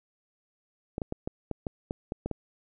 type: clicks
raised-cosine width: 2 ms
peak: -18 dBFS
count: 10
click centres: 0.981 / 1.018 / 1.124 / 1.275 / 1.513 / 1.668 / 1.909 / 2.121 / 2.26 / 2.313 s
effects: none